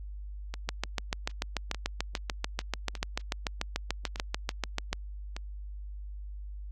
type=two click trains; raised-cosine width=0.2 ms; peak=-20 / -12 dBFS; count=5 / 30; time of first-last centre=0.54-5.365 / 0.69-4.93 s; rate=0.829 / 6.84 Hz; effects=added 50 Hz sine -38 dBFS peak until 6.71 s + Opus 48 kbps